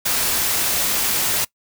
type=noise; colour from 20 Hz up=white; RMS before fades=-20 dBFS; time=0.05-1.45 s; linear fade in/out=10 ms; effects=noise-tail reverb RT60 0.1 s tail -22 dB re dry